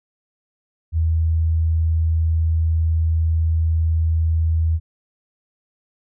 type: tone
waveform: sine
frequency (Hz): 81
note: E2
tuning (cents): -30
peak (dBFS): -15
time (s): 0.92-4.8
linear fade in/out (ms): 50
effects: none